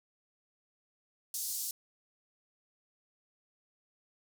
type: band-pass noise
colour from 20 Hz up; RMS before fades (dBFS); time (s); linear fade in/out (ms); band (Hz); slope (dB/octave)
white; -37; 1.34-1.71; 2; 4800 to 15000; 24
effects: none